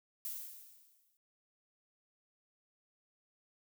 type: noise with exponential decay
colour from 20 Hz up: violet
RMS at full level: -39 dBFS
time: 0.25-1.17 s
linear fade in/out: 0 ms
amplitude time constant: 200 ms
effects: none